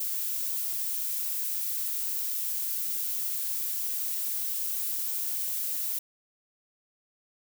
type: noise with high-pass filter sweep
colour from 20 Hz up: violet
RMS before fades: -31 dBFS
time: 0-5.99 s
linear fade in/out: 5 ms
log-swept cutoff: 220 to 490 Hz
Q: 6.3
effects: none